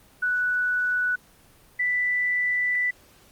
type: tone pair in turn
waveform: sine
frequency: 1480 / 1980.4 Hz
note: F#6 / B6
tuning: 0 / +4 cents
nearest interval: perfect fourth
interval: 504 cents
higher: second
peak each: -21 dBFS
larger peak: neither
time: 0.22-1.16 / 1.79-2.91 s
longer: second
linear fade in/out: 10 ms
effects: pink hiss -55 dBFS RMS until 3.31 s + Opus 24 kbps